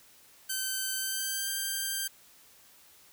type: tone with pitch glide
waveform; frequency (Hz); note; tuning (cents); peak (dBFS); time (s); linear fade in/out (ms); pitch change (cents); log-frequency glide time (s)
5% pulse; 1541 to 1577.9; G6 to G6; -30 to +11; -20; 0.49-2.08; 10; +41; 0.97-1.49
effects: white hiss -58 dBFS RMS until 3.12 s